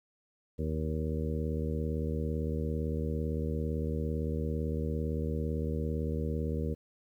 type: harmonic tone with a mistuned harmonic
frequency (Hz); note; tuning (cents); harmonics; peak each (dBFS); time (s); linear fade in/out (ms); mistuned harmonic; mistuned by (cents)
77.78; D#2; 0; 1 / 2 / 3 / 4 / 5 / 6 / 7; -33 / -36 / -38 / -43 / -42 / -39 / -47; 0.58-6.75; 20; 7; +25
effects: 11-bit